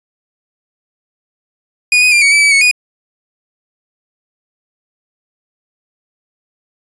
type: tone with pitch steps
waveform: 40% pulse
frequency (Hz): 2463 / 2495 / 2388 / 2246 / 2308 / 2290 / 2212 / 2467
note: D#7 / D#7 / D7 / C#7 / D7 / D7 / C#7 / D#7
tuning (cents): -18 / +4 / +28 / +22 / -31 / -44 / -4 / -15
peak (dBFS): -6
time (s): 1.92-2.712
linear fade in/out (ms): 2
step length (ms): 99
effects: resampled to 22050 Hz